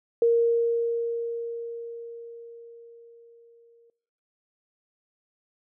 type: tone with exponential decay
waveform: sine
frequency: 466.2 Hz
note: A#4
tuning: in tune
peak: -16 dBFS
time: 0.22-3.9 s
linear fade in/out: 2 ms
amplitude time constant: 800 ms
effects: noise-tail reverb RT60 0.7 s tail -21 dB re dry